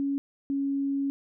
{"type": "tone pair in turn", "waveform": "sine", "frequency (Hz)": [278.6, 277.1], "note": ["C#4", "C#4"], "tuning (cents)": [9, -1], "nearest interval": "unison", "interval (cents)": 10, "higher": "first", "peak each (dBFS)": -25, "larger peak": "neither", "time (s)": [[0, 0.18], [0.5, 1.1]], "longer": "second", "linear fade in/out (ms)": 0, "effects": []}